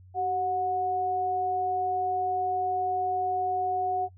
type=tone pair together; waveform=sine; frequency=383.4 / 731.7 Hz; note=G4 / F#5; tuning=-38 / -20 cents; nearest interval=major seventh; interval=1118 cents; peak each=-34 / -25 dBFS; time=0.14-4.09 s; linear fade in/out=50 ms; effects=noise-tail reverb RT60 0.1 s tail -20 dB re dry + added 92 Hz sine -49 dBFS peak until 4.17 s